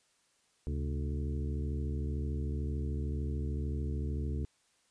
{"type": "harmonic tone with a mistuned harmonic", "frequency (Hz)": 73.42, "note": "D2", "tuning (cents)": 0, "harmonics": [1, 2, 3, 4, 5, 6], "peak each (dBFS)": [-33, -39, -43, -45, -47, -49], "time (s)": [0.67, 4.45], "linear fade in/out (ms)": 0, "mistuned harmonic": 2, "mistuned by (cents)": -140, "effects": ["white hiss -71 dBFS RMS until 4.9 s", "resampled to 22050 Hz"]}